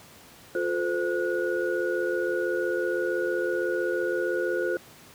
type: tone cluster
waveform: sine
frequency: 354.4 / 440.4 / 516 / 1456 Hz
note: F4 / A4 / C5 / F#6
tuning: +25 / +2 / -24 / -28 cents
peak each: -28 / -32 / -29 / -32 dBFS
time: 0.55-4.77 s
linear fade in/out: 2 ms
effects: pink hiss -50 dBFS RMS until 5.14 s + high-pass 100 Hz 12 dB/octave